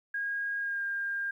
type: tone with pitch glide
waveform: sine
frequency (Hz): 1633 to 1604.9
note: G#6 to G6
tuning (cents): -30 to +40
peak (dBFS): -30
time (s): 0.14-1.31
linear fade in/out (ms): 5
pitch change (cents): -30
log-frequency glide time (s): 0.59-0.83
effects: 11-bit

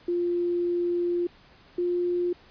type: tone pair in turn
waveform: sine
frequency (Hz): 349.2 / 352.8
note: F4 / F4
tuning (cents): 0 / +18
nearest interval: unison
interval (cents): 18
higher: second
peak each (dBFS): -23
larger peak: neither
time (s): 0.08-1.27 / 1.78-2.33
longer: first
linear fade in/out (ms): 5
effects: pink hiss -55 dBFS RMS until 2.5 s + resampled to 11025 Hz

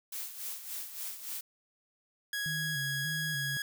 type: noise with tremolo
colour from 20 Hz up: blue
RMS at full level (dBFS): -38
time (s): 0.12-1.41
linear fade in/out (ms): 5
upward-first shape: sine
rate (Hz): 3.5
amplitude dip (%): 65
type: tone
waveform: sawtooth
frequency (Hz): 1661.2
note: G#6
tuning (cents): 0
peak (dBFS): -29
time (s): 2.33-3.62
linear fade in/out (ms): 2
type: tone with vibrato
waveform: sine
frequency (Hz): 146.83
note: D3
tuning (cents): 0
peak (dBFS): -37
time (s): 2.46-3.57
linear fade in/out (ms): 0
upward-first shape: square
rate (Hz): 1.7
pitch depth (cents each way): 89
effects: none

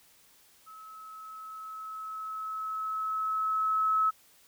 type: tone with level ramp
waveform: sine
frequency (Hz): 1293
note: E6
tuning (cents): -34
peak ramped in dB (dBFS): -46 to -22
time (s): 0.66-4.11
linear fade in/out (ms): 20
effects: white hiss -61 dBFS RMS until 4.47 s

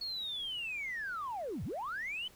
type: linear two-way sweep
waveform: sine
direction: down then up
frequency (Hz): 4391 to 69.3 to 3094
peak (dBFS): -35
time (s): 0.01-2.28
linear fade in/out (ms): 5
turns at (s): 1.64
effects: tanh soft clip ceiling -32 dBFS + pink hiss -60 dBFS RMS until 2.35 s

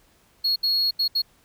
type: tone bursts at uneven times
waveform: triangle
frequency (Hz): 4319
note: C#8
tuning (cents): -46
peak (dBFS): -18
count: 4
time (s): 0.44-0.56 / 0.63-0.91 / 0.99-1.08 / 1.15-1.22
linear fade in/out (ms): 10
effects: pink hiss -60 dBFS RMS until 1.44 s

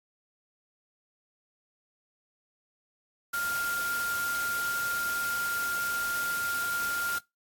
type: tone in noise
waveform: sine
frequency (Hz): 1399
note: F6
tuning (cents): +3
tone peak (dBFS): -29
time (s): 3.33-7.19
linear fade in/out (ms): 10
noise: white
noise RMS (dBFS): -37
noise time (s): 3.33-7.19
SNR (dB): +5
effects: noise-tail reverb RT60 0.2 s tail -23 dB re dry + AAC 64 kbps

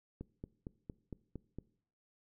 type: click train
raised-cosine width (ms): 3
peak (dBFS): -30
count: 7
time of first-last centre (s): 0.21-1.586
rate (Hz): 4.36
effects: noise-tail reverb RT60 0.6 s tail -21 dB re dry

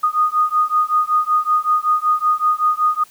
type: beating tone pair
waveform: sine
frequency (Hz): 1233 / 1238.3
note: D#6 / D#6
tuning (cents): -16 / -9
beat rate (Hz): 5.3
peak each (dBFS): -17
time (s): 0.03-3.04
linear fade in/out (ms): 10
effects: white hiss -48 dBFS RMS until 3.1 s

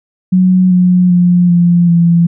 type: tone with pitch steps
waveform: sine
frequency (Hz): 184.3 / 180.61 / 177 / 173.45 / 169.98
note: F#3 / F#3 / F3 / F3 / F3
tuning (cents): -7 / -42 / +23 / -12 / -47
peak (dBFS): -5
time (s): 0.32-2.27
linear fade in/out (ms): 10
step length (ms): 390
effects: none

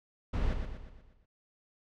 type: noise with echo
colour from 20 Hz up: brown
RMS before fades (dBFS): -30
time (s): 0.33-0.54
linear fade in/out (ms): 10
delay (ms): 120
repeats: 6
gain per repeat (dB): -6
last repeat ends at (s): 1.26
effects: low-pass 4000 Hz 12 dB/octave

